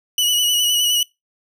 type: tone with vibrato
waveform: sawtooth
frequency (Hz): 2940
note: F#7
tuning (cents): -12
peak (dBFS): -12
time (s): 0.18-1.03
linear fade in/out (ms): 2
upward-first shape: sine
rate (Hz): 9.7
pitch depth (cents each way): 32
effects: noise-tail reverb RT60 0.2 s tail -23 dB re dry